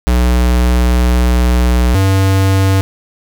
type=tone pair in turn; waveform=square; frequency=61.1 / 96.35 Hz; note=B1 / G2; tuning=-18 / -29 cents; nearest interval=minor sixth; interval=789 cents; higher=second; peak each=-9 dBFS; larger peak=neither; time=0.07-1.95 / 1.95-2.81 s; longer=first; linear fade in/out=0 ms; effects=none